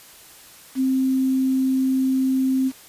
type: tone with quantisation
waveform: sine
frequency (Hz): 262.8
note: C4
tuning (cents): +8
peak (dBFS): -17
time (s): 0.75-2.72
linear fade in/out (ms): 50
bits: 7
effects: white hiss -46 dBFS RMS until 2.88 s + resampled to 32000 Hz